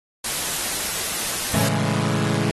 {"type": "noise", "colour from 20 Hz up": "white", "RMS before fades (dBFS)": -25, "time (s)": [0.24, 1.69], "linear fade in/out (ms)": 5}
{"type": "chord", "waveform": "sawtooth", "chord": "A major seventh", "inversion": "none", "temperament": "equal", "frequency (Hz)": [110, 138.59, 164.81, 207.7], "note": ["A2", "C#3", "E3", "G#3"], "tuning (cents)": [0, 0, 0, 0], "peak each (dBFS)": -21, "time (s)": [1.54, 2.51], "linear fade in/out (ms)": 0}
{"effects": ["AAC 32 kbps"]}